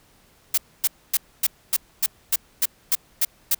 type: noise bursts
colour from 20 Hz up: blue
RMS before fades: -19 dBFS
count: 11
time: 0.54-3.547 s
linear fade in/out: 5 ms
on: 37 ms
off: 260 ms
effects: pink hiss -57 dBFS RMS until 3.59 s